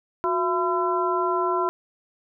harmonic tone with a mistuned harmonic, 337.3 Hz, E4, 40 cents sharp, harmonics 1 / 2 / 3 / 4, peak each -25 / -29 / -24 / -29 dBFS, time 0.24-1.69 s, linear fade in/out 0 ms, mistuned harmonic 1, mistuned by +130 cents, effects none

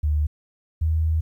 sine tone pair in turn, 75 / 79.65 Hz, D2 / D#2, +37 / +41 cents, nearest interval minor second, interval 104 cents, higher second, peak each -18 dBFS, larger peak neither, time 0.03-0.27 / 0.81-1.21 s, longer second, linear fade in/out 10 ms, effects 10-bit

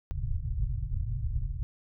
pink low-pass noise, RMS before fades -31 dBFS, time 0.11-1.63 s, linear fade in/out 0 ms, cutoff 140 Hz, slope 96 dB/octave, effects none

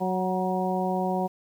harmonic tone with a mistuned harmonic, 185 Hz, F#3, in tune, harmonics 1 / 2 / 3 / 4 / 5, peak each -28 / -31 / -32 / -29 / -33 dBFS, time 0-1.28 s, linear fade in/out 20 ms, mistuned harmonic 5, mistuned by +37 cents, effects 9-bit

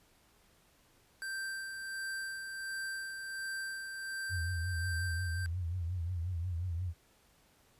square tone with tremolo, 1568 Hz, G6, in tune, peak -37 dBFS, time 1.22-5.46 s, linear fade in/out 0 ms, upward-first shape sine, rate 1.4 Hz, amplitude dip 40%
sine tone with vibrato, 87.31 Hz, F2, in tune, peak -33 dBFS, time 4.29-6.94 s, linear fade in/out 50 ms, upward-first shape triangle, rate 5.6 Hz, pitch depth 130 cents each way
effects pink hiss -67 dBFS RMS until 7.79 s + resampled to 32000 Hz

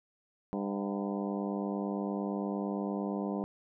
harmonic tone with a mistuned harmonic, 100 Hz, G2, 35 cents sharp, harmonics 2 / 3 / 4 / 5 / 6 / 7 / 8 / 9 / 10, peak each -34 / -38 / -40 / -42 / -44 / -45 / -46 / -47 / -48 dBFS, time 0.53-3.44 s, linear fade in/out 0 ms, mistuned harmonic 8, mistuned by -69 cents, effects none

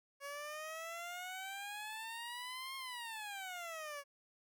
15% pulse exponential two-way sweep, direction up then down, 557 to 1077 to 557 Hz, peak -37 dBFS, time 0.2-4.04 s, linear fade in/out 50 ms, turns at 2.76 s, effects none

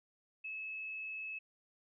sine tone, 2593 Hz, E7, 29 cents flat, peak -40 dBFS, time 0.44-1.39 s, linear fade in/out 10 ms, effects none

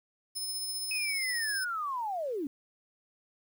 20% pulse tone with tremolo, 5200 Hz, E8, 24 cents flat, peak -27 dBFS, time 0.35-1.65 s, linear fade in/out 20 ms, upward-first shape sine, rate 15 Hz, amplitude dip 30%
sine linear sweep, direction down, 2560 to 259.7 Hz, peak -31 dBFS, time 0.91-2.47 s, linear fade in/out 2 ms
effects 10-bit

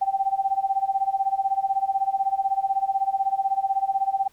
sine tone with tremolo, 780 Hz, G5, 9 cents flat, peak -17 dBFS, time 0.01-4.28 s, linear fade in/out 10 ms, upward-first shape sine, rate 16 Hz, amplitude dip 90%, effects pink hiss -60 dBFS RMS until 4.32 s

